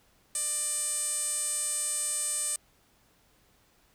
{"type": "tone with band-pass filter", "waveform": "sawtooth", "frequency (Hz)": 596, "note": "D5", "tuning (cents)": 25, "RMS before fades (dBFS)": -31, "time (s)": [0.35, 2.56], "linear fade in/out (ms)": 2, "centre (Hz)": 8600, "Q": 8.9, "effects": ["pink hiss -65 dBFS RMS until 3.94 s"]}